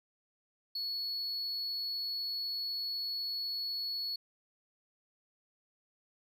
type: tone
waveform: triangle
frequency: 4388 Hz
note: C#8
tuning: 18 cents flat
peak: -33 dBFS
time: 0.75-4.16 s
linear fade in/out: 5 ms
effects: none